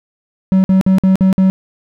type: tone bursts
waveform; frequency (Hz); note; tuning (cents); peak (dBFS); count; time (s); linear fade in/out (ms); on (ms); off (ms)
triangle; 189.4; F#3; +41; -5; 6; 0.52-1.5; 0; 120; 52
effects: none